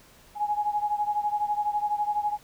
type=beating tone pair; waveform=sine; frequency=830.6 / 842.6 Hz; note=G#5 / G#5; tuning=0 / +25 cents; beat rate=12 Hz; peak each=-26 / -29 dBFS; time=0.35-2.38 s; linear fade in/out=50 ms; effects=pink hiss -55 dBFS RMS until 2.43 s